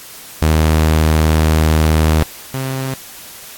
sawtooth tone pair in turn, 78.5 / 132.62 Hz, D#2 / C3, +16 / +24 cents, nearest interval major sixth, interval 908 cents, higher second, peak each -6 / -15 dBFS, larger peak first, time 0.42-2.23 / 2.54-2.94 s, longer first, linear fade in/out 0 ms, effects white hiss -35 dBFS RMS until 3.57 s + AAC 64 kbps

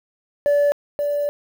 sine tone pair in turn, 578 / 580.4 Hz, D5 / D5, -28 / -21 cents, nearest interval unison, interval 7 cents, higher second, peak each -11 / -18 dBFS, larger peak first, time 0.46-0.72 / 0.99-1.29 s, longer second, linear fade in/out 0 ms, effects tanh soft clip ceiling -13 dBFS + 7-bit

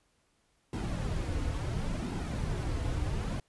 brown noise with flanger, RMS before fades -33 dBFS, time 0.73-3.4 s, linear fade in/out 2 ms, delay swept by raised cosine 1.7 to 5.2 ms, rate 0.71 Hz, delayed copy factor -0.55, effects pink hiss -72 dBFS RMS until 3.48 s + resampled to 24000 Hz

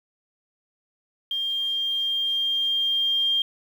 sine tone with level ramp, 3200 Hz, G7, 35 cents sharp, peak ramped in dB -24 to -19 dBFS, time 1.31-3.42 s, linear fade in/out 2 ms, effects 8-bit

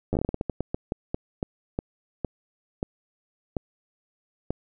slowing click train, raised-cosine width 2 ms, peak -13 dBFS, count 21, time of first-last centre 0.13-4.506 s, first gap 10 ms, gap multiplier 1.27, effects none

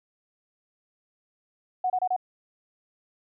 sine tone bursts, 737 Hz, F#5, 7 cents flat, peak -22 dBFS, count 4, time 1.84-2.164 s, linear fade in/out 5 ms, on 60 ms, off 28 ms, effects none

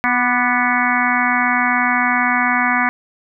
harmonic tone with a mistuned harmonic, 246.9 Hz, B3, in tune, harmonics 1 / 3 / 4 / 5 / 6 / 7 / 8 / 9, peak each -22 / -22 / -22 / -22 / -22 / -22 / -22 / -22 dBFS, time 0.04-2.89 s, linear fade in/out 0 ms, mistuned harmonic 5, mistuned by -47 cents, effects none

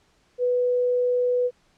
sine tone, 493.9 Hz, B4, in tune, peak -19 dBFS, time 0.38-1.51 s, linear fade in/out 50 ms, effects pink hiss -63 dBFS RMS until 1.77 s + low-pass 7000 Hz 12 dB/octave

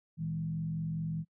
sine tone with frequency modulation, 161 Hz, E3, 41 cents flat, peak -32 dBFS, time 0.17-1.25 s, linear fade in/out 50 ms, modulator 45 Hz, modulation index 0.58, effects noise-tail reverb RT60 0.1 s tail -26 dB re dry

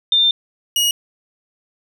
sine / sawtooth tone pair in turn, 3602 / 2888 Hz, A7 / F#7, +40 / -43 cents, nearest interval major third, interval 383 cents, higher first, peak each -11 dBFS, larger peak neither, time 0.12-0.31 / 0.76-0.91 s, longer first, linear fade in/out 2 ms, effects none

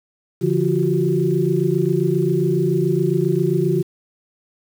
sine tone cluster, 143.9 / 171.9 / 351.3 / 378.6 Hz, D3 / F3 / F4 / F#4, -35 / -27 / +10 / +40 cents, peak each -21 dBFS, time 0.41-3.83 s, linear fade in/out 20 ms, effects 7-bit

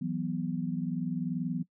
sine chord, E suspended second, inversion none, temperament just, 164.81 / 185.42 / 247.2 Hz, E3 / F#3 / B3, 0 / +4 / +2 cents, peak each -34 dBFS, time 0.01-1.63 s, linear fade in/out 10 ms, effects noise-tail reverb RT60 0.1 s tail -20 dB re dry

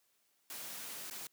white noise with dropouts, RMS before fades -45 dBFS, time 0.5-1.27 s, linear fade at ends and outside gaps 2 ms, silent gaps 1.1-1.109 s, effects white hiss -75 dBFS RMS until 1.32 s + high-pass 150 Hz 12 dB/octave

